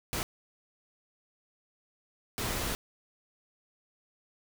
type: noise bursts at uneven times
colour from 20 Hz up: pink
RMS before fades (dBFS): -33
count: 2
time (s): 0.13-0.23 / 2.38-2.75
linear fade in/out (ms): 0
effects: none